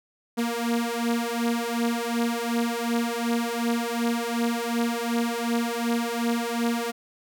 sawtooth beating tone pair, 233.1 / 235.8 Hz, A#3 / A#3, 0 / +20 cents, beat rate 2.7 Hz, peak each -23 dBFS, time 0.37-6.92 s, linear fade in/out 20 ms, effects none

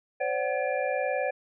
sine tone cluster, 517 / 576 / 748 / 1707 / 2386 Hz, C5 / D5 / F#5 / G#6 / D7, -21 / -34 / +19 / +47 / +27 cents, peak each -30 / -30 / -32 / -36 / -37 dBFS, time 0.2-1.31 s, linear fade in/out 10 ms, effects none

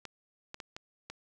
clicks, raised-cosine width 0.2 ms, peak -24 dBFS, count 5, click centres 0.053 / 0.544 / 0.602 / 0.765 / 1.1 s, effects none

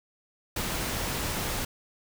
pink noise, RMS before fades -31 dBFS, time 0.56-1.65 s, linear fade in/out 5 ms, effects none

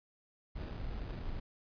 brown noise with sample-and-hold, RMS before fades -40 dBFS, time 0.55-1.4 s, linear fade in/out 10 ms, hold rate 2100 Hz, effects resampled to 11025 Hz

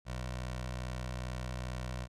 15% pulse tone with notch filter, 62.4 Hz, B1, 19 cents sharp, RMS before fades -39 dBFS, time 0.05-2.08 s, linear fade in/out 50 ms, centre 250 Hz, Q 1.1, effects low-pass 9000 Hz 12 dB/octave

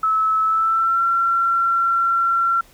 sine tone with pitch glide, 1300 to 1362.3 Hz, E6 to F6, -24 to -43 cents, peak -15 dBFS, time 0.03-2.61 s, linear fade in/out 5 ms, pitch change +81 cents, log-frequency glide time 0.43-1.04 s, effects pink hiss -51 dBFS RMS until 2.73 s

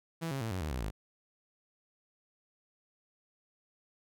sawtooth tone with pitch steps, 164.81 / 136.21 / 112.57 / 93.03 / 76.89 / 63.54 / 52.52 Hz, E3 / C#3 / A2 / F#2 / D#2 / B1 / G#1, 0 / -30 / +40 / +10 / -20 / +50 / +20 cents, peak -30 dBFS, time 0.21-0.91 s, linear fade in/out 20 ms, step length 100 ms, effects none

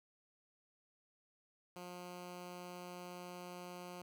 10% pulse tone, 178.3 Hz, F3, 36 cents sharp, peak -39 dBFS, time 1.76-4.02 s, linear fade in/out 2 ms, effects none

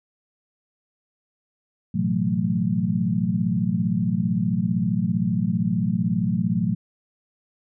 sine tone cluster, 111 / 126.5 / 165.8 / 183.5 / 218.8 Hz, A2 / B2 / E3 / F#3 / A3, +16 / +42 / +10 / -14 / -9 cents, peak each -29 / -29 / -27 / -23 / -26 dBFS, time 1.94-6.75 s, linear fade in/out 10 ms, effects none

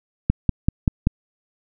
click train, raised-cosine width 5 ms, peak -3 dBFS, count 5, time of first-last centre 0.3-1.071 s, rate 5.19 Hz, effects none

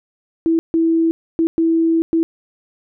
sine tone bursts at uneven times, 328.2 Hz, E4, 8 cents flat, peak -12 dBFS, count 5, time 0.46-0.59 / 0.74-1.11 / 1.39-1.47 / 1.58-2.02 / 2.13-2.23 s, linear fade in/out 0 ms, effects none

